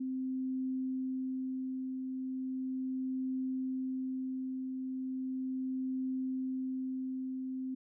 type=tone with tremolo; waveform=sine; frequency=260.2 Hz; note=C4; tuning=9 cents flat; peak=-32 dBFS; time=0-7.75 s; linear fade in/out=10 ms; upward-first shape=triangle; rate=0.37 Hz; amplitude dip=35%; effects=none